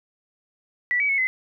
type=tone with pitch steps; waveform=sine; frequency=1960 / 2277 / 2198 / 2041 Hz; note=B6 / C#7 / C#7 / C7; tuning=-14 / +46 / -15 / -44 cents; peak=-19 dBFS; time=0.91-1.27 s; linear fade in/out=0 ms; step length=90 ms; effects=none